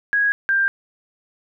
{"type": "tone pair in turn", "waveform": "sine", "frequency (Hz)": [1654, 1587.1], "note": ["G#6", "G6"], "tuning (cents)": [-8, 21], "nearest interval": "minor second", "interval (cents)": 71, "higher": "first", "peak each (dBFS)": -15, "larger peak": "neither", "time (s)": [[0.13, 0.32], [0.49, 0.68]], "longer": "neither", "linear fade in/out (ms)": 0, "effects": []}